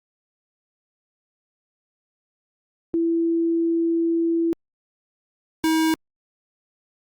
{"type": "tone pair in turn", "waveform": ["sine", "square"], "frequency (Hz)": [333.1, 319.7], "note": ["E4", "D#4"], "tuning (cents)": [18, 47], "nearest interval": "minor second", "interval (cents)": 71, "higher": "first", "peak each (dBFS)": -18, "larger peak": "neither", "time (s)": [[2.94, 4.53], [5.64, 5.94]], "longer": "first", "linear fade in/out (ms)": 0, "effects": ["Opus 48 kbps"]}